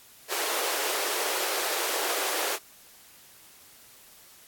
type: high-pass noise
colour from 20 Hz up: pink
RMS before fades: -29 dBFS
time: 0.28-2.59 s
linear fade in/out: 50 ms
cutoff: 360 Hz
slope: 48 dB/octave
effects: white hiss -53 dBFS RMS until 4.47 s + AAC 64 kbps